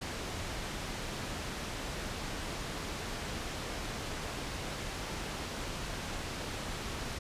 pink low-pass noise, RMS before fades -39 dBFS, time 0.01-7.19 s, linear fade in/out 10 ms, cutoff 6900 Hz, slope 12 dB/octave, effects resampled to 32000 Hz

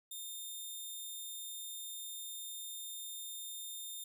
10% pulse tone, 3631 Hz, A#7, 46 cents flat, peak -35 dBFS, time 0.11-4.04 s, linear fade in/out 5 ms, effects none

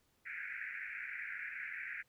pink band-pass noise, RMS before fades -44 dBFS, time 0.25-2.03 s, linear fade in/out 20 ms, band 1500 to 2400 Hz, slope 96 dB/octave, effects pink hiss -75 dBFS RMS until 2.08 s

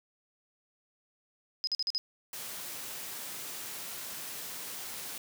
sine tone bursts, 5040 Hz, D#8, 21 cents sharp, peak -28 dBFS, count 5, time 1.64-1.98 s, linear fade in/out 0 ms, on 32 ms, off 45 ms
white high-pass noise, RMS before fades -41 dBFS, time 2.33-5.18 s, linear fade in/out 2 ms, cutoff 110 Hz, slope 12 dB/octave
effects none

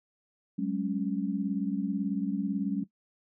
sine chord, F# suspended second, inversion none, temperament equal with one note detuned, 189.54 / 207.7 / 277.2 Hz, F#3 / G#3 / C#4, +42 / 0 / 0 cents, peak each -32 dBFS, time 0.58-2.84 s, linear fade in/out 10 ms, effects noise-tail reverb RT60 0.1 s tail -17 dB re dry

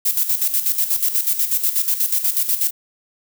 violet noise with tremolo, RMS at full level -17 dBFS, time 0.05-2.71 s, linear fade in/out 10 ms, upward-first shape square, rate 8.2 Hz, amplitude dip 65%, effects none

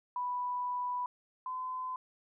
sine tone pair in turn, 987.8 / 1020.3 Hz, B5 / C6, 0 / -44 cents, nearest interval minor second, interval 56 cents, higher second, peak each -32 / -35 dBFS, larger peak first, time 0.16-1.06 / 1.46-1.96 s, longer first, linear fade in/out 2 ms, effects none

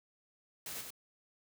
white noise with echo, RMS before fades -43 dBFS, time 0.66-0.81 s, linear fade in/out 2 ms, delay 95 ms, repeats 1, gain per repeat -4 dB, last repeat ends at 0.905 s, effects none

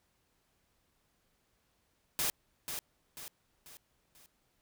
white noise with echo, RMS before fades -32 dBFS, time 2.19-2.3 s, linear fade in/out 0 ms, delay 490 ms, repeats 4, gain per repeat -7 dB, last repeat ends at 4.26 s, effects pink hiss -75 dBFS RMS until 4.61 s

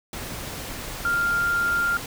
sine tone in noise, 1396.9 Hz, F6, in tune, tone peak -20 dBFS, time 1.05-1.97 s, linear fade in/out 2 ms, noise pink, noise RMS -34 dBFS, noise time 0.13-2.06 s, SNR +11 dB, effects none

